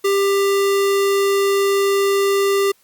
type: tone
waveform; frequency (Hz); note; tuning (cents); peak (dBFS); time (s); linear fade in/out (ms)
square; 396.3; G4; +19; -15; 0.04-2.72; 10
effects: white hiss -57 dBFS RMS until 2.83 s + Opus 48 kbps